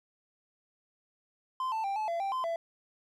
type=tone with pitch steps; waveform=triangle; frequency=1035 / 885 / 788 / 863 / 678 / 785 / 1032 / 669 Hz; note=C6 / A5 / G5 / A5 / E5 / G5 / C6 / E5; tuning=-19 / +10 / +9 / -34 / +49 / +2 / -24 / +25 cents; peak=-28 dBFS; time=1.6-2.56 s; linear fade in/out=2 ms; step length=120 ms; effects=none